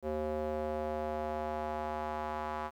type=tone with band-pass filter sweep; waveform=square; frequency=76.5 Hz; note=D#2; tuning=29 cents flat; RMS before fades=-36 dBFS; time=0.02-2.71 s; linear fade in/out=50 ms; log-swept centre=490 to 980 Hz; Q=2.3; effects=11-bit